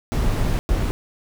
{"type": "noise bursts at uneven times", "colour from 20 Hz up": "brown", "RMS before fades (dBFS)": -20, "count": 2, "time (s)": [[0.12, 0.59], [0.69, 0.91]], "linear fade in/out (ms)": 0, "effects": []}